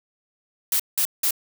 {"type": "noise bursts", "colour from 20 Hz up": "blue", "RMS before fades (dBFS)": -21, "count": 3, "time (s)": [0.72, 1.308], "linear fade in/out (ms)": 2, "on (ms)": 76, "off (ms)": 180, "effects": []}